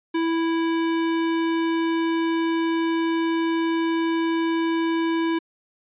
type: tone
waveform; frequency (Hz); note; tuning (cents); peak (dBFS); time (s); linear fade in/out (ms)
square; 329.6; E4; 0; -21; 0.14-5.39; 10
effects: resampled to 8000 Hz